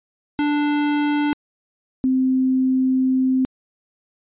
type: tone pair in turn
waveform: square / sine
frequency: 293.7 / 260 Hz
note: D4 / C4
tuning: 0 / -11 cents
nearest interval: major second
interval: 211 cents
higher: first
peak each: -18 / -15 dBFS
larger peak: second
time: 0.39-1.33 / 2.04-3.45 s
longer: second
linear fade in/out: 0 ms
effects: resampled to 8000 Hz